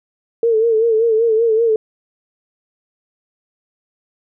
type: tone with vibrato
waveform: sine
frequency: 450.8 Hz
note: A4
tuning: 42 cents sharp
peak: -11 dBFS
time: 0.43-1.76 s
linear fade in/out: 2 ms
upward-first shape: sine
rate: 5.2 Hz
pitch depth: 66 cents each way
effects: none